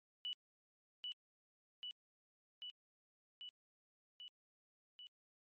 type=tone with echo; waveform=sine; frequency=2959 Hz; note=F#7; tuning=1 cent flat; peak=-40 dBFS; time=0.25-0.33 s; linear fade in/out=0 ms; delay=790 ms; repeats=6; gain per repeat=-2 dB; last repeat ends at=5.07 s; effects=MP3 32 kbps